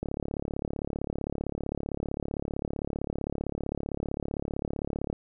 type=click train; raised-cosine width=2 ms; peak=-18 dBFS; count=182; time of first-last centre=0.03-5.129 s; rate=35.5 Hz; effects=none